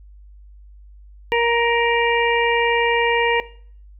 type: harmonic tone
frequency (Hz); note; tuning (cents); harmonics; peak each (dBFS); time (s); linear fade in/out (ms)
469; A#4; +11; 1 / 2 / 4 / 5 / 6; -18 / -21 / -24 / -25 / -26; 1.32-3.4; 0
effects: noise-tail reverb RT60 0.5 s tail -18 dB re dry + added 50 Hz sine -41 dBFS peak until 3.99 s